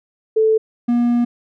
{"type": "tone pair in turn", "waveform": ["sine", "triangle"], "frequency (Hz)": [439.1, 239.4], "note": ["A4", "A#3"], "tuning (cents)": [-4, 46], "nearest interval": "major seventh", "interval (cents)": 1050, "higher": "first", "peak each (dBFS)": -11, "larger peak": "neither", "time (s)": [[0.36, 0.58], [0.88, 1.25]], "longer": "second", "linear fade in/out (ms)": 10, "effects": []}